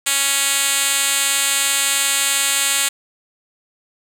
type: tone with band-pass filter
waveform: 5% pulse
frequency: 277.2 Hz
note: C#4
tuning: in tune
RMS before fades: -18 dBFS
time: 0.06-2.89 s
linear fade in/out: 10 ms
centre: 8300 Hz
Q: 0.97
effects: none